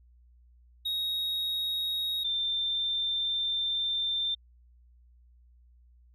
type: tone pair in turn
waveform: triangle / sine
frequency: 3771 / 3578 Hz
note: A#7 / A7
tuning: +19 / +28 cents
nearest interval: minor second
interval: 91 cents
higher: first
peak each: -27 dBFS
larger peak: neither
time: 0.85-2.24 / 2.24-4.35 s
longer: second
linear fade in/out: 10 ms
effects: added 60 Hz sine -56 dBFS peak until 6.14 s